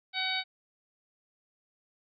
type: harmonic tone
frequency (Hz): 754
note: F#5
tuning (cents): +32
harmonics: 1 / 2 / 3 / 4 / 5 / 6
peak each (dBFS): -38 / -38 / -34 / -40 / -33 / -38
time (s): 0.13-0.44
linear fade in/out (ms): 50
effects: none

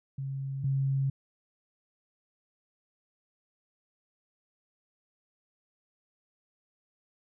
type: tone pair in turn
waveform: sine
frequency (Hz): 136 / 136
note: C#3 / C#3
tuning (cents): -33 / -33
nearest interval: unison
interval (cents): 0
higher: neither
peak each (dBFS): -32 / -25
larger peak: second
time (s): 0.18-0.64 / 0.64-1.1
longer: neither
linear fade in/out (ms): 5
effects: none

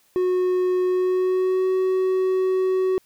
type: tone with pitch glide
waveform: triangle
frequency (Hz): 365.5 to 374.5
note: F#4 to F#4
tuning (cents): -21 to +21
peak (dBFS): -16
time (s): 0.16-2.98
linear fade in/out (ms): 0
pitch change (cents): +42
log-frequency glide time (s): 0.85-1.69
effects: white hiss -61 dBFS RMS until 3.05 s

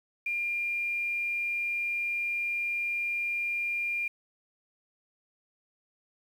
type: tone with quantisation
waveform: sine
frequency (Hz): 2400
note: D7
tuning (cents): +37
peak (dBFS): -28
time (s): 0.26-4.08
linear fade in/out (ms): 5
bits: 9
effects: none

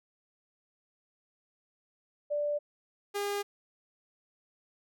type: tone pair in turn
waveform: sine / sawtooth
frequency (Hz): 587.3 / 405.9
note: D5 / G#4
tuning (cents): 0 / -40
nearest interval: tritone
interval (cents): 640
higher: first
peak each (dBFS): -28 / -27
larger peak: second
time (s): 2.3-2.59 / 3.14-3.43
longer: neither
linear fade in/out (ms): 20
effects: none

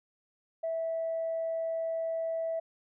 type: tone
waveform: sine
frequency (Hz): 655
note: E5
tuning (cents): -11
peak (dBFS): -29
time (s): 0.63-2.6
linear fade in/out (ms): 10
effects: tanh soft clip ceiling -25 dBFS

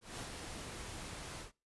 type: noise with ADSR envelope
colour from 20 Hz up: pink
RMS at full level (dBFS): -43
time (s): 0.01-1.52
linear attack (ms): 180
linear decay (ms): 69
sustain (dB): -3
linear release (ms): 120
effects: noise-tail reverb RT60 0.3 s tail -23 dB re dry + resampled to 24000 Hz

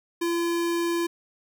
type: tone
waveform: square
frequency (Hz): 340.6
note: F4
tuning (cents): -43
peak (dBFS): -24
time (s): 0.21-1.07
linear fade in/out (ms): 10
effects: 11-bit

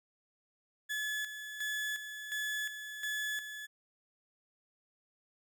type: tone with tremolo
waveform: 35% pulse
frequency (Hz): 1714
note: A6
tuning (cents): -46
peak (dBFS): -32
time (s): 0.89-3.67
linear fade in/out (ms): 20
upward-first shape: square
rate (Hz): 1.4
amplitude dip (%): 60
effects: none

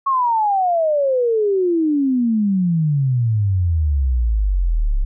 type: exponential sweep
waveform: sine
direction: down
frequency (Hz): 1108.7 to 32.7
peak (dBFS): -14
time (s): 0.06-5.05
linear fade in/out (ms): 10
effects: none

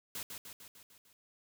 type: noise with echo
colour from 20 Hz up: white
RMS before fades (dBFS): -41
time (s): 0.15-0.23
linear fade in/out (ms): 2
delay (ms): 150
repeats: 6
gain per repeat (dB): -4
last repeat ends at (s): 1.13
effects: none

